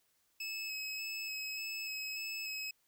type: tone with vibrato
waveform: 25% pulse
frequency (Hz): 2581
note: E7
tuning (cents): -37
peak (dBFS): -35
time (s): 0.4-2.71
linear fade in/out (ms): 5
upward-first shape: square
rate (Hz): 1.7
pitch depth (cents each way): 14
effects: white hiss -75 dBFS RMS until 2.87 s